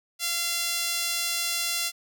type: tone with high-pass filter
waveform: sawtooth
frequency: 686 Hz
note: F5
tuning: 31 cents flat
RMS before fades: -28 dBFS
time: 0.19-1.92 s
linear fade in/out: 50 ms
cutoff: 3400 Hz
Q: 0.76
effects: none